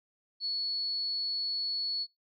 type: tone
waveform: sine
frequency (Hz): 4400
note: C#8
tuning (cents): -14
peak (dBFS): -30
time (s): 0.4-2.07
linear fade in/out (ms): 50
effects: noise-tail reverb RT60 0.2 s tail -25 dB re dry